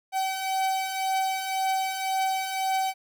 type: beating tone pair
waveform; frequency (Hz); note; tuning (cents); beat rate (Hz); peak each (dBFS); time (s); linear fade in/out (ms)
45% pulse; 763 / 764.9; G5 / G5; -47 / -43; 1.9; -32 / -26; 0.12-2.94; 50
effects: none